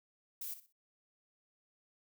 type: noise with echo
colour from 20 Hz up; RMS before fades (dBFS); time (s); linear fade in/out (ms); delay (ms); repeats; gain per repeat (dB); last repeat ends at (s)
violet; -42; 0.41-0.54; 5; 62; 3; -12; 0.726
effects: none